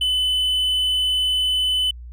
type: tone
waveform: triangle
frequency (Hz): 3013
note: F#7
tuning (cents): +31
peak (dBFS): -16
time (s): 0.01-1.91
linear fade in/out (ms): 5
effects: added 60 Hz sine -34 dBFS peak until 2.12 s